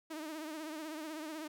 sawtooth tone with vibrato, 311.1 Hz, D#4, in tune, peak -37 dBFS, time 0.1-1.48 s, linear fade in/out 10 ms, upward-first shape triangle, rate 16 Hz, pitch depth 93 cents each way, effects none

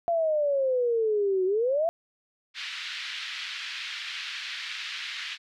sine exponential two-way sweep, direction down then up, 690 to 366 to 690 Hz, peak -22 dBFS, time 0.08-1.89 s, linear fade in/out 0 ms, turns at 1.45 s
white band-pass noise, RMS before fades -36 dBFS, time 2.54-5.38 s, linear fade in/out 50 ms, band 1600 to 3900 Hz, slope 24 dB/octave
effects none

